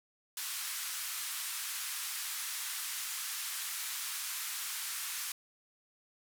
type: band-pass noise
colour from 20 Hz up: white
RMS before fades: -39 dBFS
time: 0.37-5.32 s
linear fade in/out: 2 ms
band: 1100 to 14000 Hz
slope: 24 dB/octave
effects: none